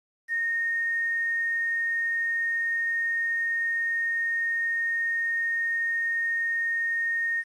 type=tone with quantisation; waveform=sine; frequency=1846 Hz; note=A#6; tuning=17 cents flat; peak=-24 dBFS; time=0.28-7.44 s; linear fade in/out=50 ms; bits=9; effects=AAC 32 kbps